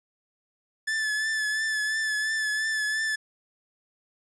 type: tone with vibrato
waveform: 45% pulse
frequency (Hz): 1740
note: A6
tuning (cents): -20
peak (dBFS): -25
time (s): 0.87-3.16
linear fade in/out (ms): 10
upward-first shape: triangle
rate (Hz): 2.9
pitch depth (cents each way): 39
effects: resampled to 22050 Hz + 10-bit